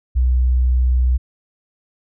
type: tone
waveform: sine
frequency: 62.6 Hz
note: B1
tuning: 24 cents sharp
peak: -12 dBFS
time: 0.15-1.18 s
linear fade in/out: 20 ms
effects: none